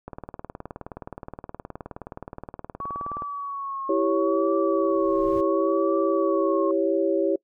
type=click train; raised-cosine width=1 ms; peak=-21 dBFS; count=61; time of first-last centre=0.08-3.221 s; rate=19.1 Hz
type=tone with vibrato; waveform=sine; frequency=1121 Hz; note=C#6; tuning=19 cents sharp; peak=-29 dBFS; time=2.8-6.71 s; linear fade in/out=2 ms; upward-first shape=triangle; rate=0.71 Hz; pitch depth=64 cents each way
type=chord; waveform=sine; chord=C# diminished; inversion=first; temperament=equal; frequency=329.6 / 392 / 554.4 Hz; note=E4 / G4 / C#5; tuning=0 / 0 / 0 cents; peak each=-24 dBFS; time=3.89-7.36 s; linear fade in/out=5 ms
type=noise with exponential growth; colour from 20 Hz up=brown; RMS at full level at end=-36 dBFS; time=4.49-5.41 s; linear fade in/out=5 ms; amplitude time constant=200 ms
effects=noise-tail reverb RT60 0.1 s tail -23 dB re dry